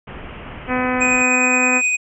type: low-pass noise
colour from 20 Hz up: pink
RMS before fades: -34 dBFS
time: 0.07-1.22 s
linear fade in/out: 5 ms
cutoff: 3100 Hz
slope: 96 dB/octave
type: harmonic tone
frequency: 252.5 Hz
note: B3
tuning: 39 cents sharp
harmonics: 1 / 2 / 3 / 4 / 5 / 6 / 7 / 8 / 9 / 10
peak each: -21 / -24 / -26 / -27 / -28 / -29 / -29 / -30 / -31 / -31 dBFS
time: 0.67-1.82 s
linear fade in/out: 50 ms
type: tone with tremolo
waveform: square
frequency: 2494 Hz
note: D#7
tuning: 3 cents sharp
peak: -15 dBFS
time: 1-1.97 s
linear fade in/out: 20 ms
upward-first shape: sine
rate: 9.6 Hz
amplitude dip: 25%
effects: resampled to 24000 Hz